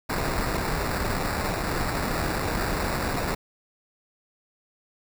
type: noise with sample-and-hold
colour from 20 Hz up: pink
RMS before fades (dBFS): -27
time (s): 0.09-3.35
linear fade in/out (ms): 10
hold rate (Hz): 3150
effects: none